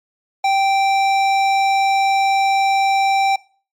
triangle tone with hard clipping, 782 Hz, G5, 4 cents flat, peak -15 dBFS, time 0.44-3.36 s, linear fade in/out 5 ms, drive 17 dB, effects noise-tail reverb RT60 0.4 s tail -21 dB re dry + MP3 96 kbps

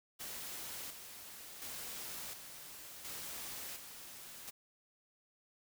white noise with tremolo, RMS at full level -45 dBFS, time 0.19-4.51 s, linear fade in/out 20 ms, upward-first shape square, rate 0.7 Hz, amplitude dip 50%, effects none

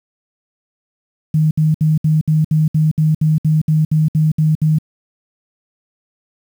sine tone bursts, 155.56 Hz, D#3, in tune, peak -10 dBFS, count 15, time 1.34-4.786 s, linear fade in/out 5 ms, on 170 ms, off 64 ms, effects 7-bit

